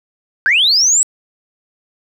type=linear sweep; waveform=sine; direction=up; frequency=1480 to 7920 Hz; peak=-8 dBFS; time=0.46-1.03 s; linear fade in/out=0 ms; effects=tanh soft clip ceiling -4 dBFS + 8-bit